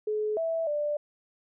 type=tone with pitch steps; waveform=sine; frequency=426.2 / 656 / 591 Hz; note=G#4 / E5 / D5; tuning=+45 / -9 / +11 cents; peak=-26 dBFS; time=0.07-0.97 s; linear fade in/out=5 ms; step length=300 ms; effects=none